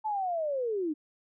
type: linear sweep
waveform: sine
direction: down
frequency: 882 to 288.6 Hz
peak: -28 dBFS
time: 0.04-0.94 s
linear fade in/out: 20 ms
effects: none